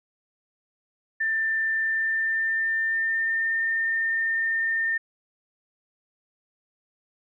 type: tone with pitch glide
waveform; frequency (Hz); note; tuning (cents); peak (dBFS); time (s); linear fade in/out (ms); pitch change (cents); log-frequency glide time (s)
sine; 1784 to 1812; A6 to A#6; +23 to -50; -22; 1.2-4.98; 10; +27; 1.77-3.59
effects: none